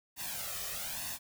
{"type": "noise with flanger", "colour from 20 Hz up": "white", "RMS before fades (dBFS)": -39, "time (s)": [0.16, 1.19], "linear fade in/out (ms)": 50, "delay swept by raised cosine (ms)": [1.1, 1.65], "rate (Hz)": 1.1, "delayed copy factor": 0.8, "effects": []}